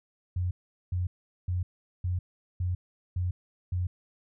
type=tone bursts; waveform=sine; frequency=90 Hz; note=F#2; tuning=47 cents flat; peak=-26 dBFS; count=7; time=0.36-3.87 s; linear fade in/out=5 ms; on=150 ms; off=410 ms; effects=none